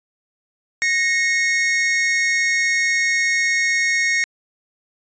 45% pulse tone pair together, 1864.7 / 2181 Hz, A#6 / C#7, 0 / -29 cents, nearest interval minor third, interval 271 cents, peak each -19 dBFS, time 0.82-4.24 s, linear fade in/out 0 ms, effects resampled to 16000 Hz

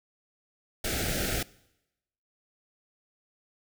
pink band-stop noise, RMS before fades -30 dBFS, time 0.84-1.43 s, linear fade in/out 5 ms, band 810 to 1300 Hz, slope 96 dB/octave, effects noise-tail reverb RT60 0.9 s tail -22 dB re dry

